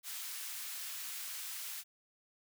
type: high-pass noise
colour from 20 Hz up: white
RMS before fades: -43 dBFS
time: 0.03-1.84 s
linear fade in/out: 50 ms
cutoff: 1400 Hz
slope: 12 dB/octave
effects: none